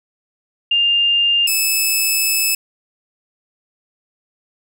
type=tone pair in turn; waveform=sine / 10% pulse; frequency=2804 / 2606 Hz; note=F7 / E7; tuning=+6 / -20 cents; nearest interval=minor second; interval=126 cents; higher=first; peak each=-12 / -6 dBFS; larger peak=second; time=0.71-1.47 / 1.47-2.55 s; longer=second; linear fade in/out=5 ms; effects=none